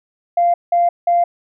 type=tone bursts; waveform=sine; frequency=694 Hz; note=F5; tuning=11 cents flat; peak=-10 dBFS; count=3; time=0.37-1.24 s; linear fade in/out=5 ms; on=170 ms; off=180 ms; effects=tanh soft clip ceiling -6 dBFS